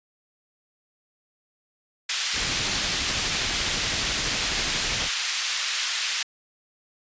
white band-pass noise, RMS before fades -27 dBFS, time 2.09-6.23 s, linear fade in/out 5 ms, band 1700 to 5200 Hz, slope 12 dB/octave
pink noise with tremolo, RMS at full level -31 dBFS, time 2.33-5.1 s, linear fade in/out 50 ms, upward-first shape sine, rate 12 Hz, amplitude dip 35%
effects resampled to 16000 Hz

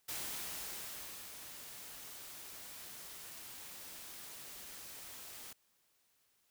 white noise with ADSR envelope, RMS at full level -41 dBFS, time 0.08-5.53 s, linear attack 11 ms, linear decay 1200 ms, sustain -9 dB, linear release 5 ms, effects white hiss -75 dBFS RMS until 6.5 s

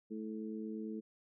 harmonic tone, 109 Hz, A2, 16 cents flat, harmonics 2 / 3 / 4, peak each -41 / -45 / -47 dBFS, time 0.1-1.01 s, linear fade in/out 20 ms, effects none

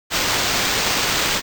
blue noise with sample-and-hold, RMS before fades -20 dBFS, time 0.1-1.42 s, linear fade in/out 50 ms, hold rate 11025 Hz, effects none

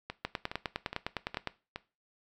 two click trains, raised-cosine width 0.3 ms, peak -16 / -21 dBFS, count 13 / 5, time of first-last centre 0.25-1.473 / 0.1-1.76 s, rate 9.81 / 2.41 Hz, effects noise-tail reverb RT60 0.3 s tail -18 dB re dry

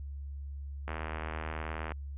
click train, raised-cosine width 0.5 ms, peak -22 dBFS, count 83, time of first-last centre 0.88-1.919 s, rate 78.9 Hz, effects added 70 Hz sine -38 dBFS peak until 2.17 s + resampled to 8000 Hz

